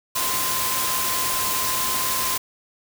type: tone in noise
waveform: sine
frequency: 1037 Hz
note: C6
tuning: 16 cents flat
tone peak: -28 dBFS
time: 0.15-2.38 s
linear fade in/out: 10 ms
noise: white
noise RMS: -24 dBFS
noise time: 0.15-2.38 s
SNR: -7 dB
effects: none